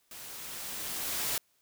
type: noise with level ramp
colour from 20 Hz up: white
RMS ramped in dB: -46 to -31 dBFS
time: 0.11-1.38 s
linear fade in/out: 2 ms
effects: white hiss -71 dBFS RMS until 1.61 s